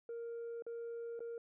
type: tone with dropouts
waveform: sine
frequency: 466.2 Hz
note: A#4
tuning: in tune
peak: -39 dBFS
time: 0.09-1.38 s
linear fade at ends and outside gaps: 2 ms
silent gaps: 0.623-0.665 / 1.193-1.204 s
effects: tanh soft clip ceiling -40 dBFS